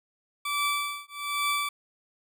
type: tone with tremolo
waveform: 20% pulse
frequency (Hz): 1159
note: D6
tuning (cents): -23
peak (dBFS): -19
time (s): 0.45-1.69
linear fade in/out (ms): 5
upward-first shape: triangle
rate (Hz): 1.2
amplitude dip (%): 100
effects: none